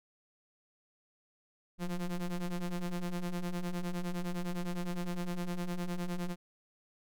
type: ring-modulated tone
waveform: square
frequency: 87.31 Hz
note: F2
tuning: in tune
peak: -31 dBFS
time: 1.78-6.36 s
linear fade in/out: 50 ms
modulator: 92.2 Hz
effects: none